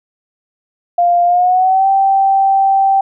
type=tone with pitch glide; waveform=sine; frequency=698.5 to 779.5 Hz; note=F5 to G5; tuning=0 to -10 cents; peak=-8 dBFS; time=0.98-3.01 s; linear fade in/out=5 ms; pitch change=+190 cents; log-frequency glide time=1.25-1.88 s; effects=none